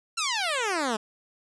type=exponential sweep; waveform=10% pulse; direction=down; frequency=1396.9 to 206.8 Hz; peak=-17 dBFS; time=0.17-0.97 s; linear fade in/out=10 ms; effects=resampled to 22050 Hz